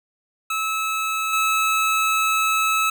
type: tone with level steps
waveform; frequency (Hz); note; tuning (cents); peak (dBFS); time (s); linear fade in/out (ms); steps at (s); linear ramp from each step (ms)
25% pulse; 1300; E6; -24; -18 / -14; 0.5-2.9; 5; 1.33; 2
effects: none